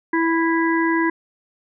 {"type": "harmonic tone", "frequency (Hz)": 329.6, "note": "E4", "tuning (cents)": 0, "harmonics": [1, 3, 5, 6], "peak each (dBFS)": [-18, -23, -25, -26], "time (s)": [0.13, 1.1], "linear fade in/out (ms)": 5, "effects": []}